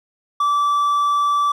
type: tone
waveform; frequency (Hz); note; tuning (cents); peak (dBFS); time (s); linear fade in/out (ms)
triangle; 1160; D6; -22; -13; 0.4-1.52; 5
effects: none